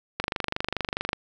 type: click train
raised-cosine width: 0.3 ms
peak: -10 dBFS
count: 24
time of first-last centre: 0.2-1.131 s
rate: 24.7 Hz
effects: none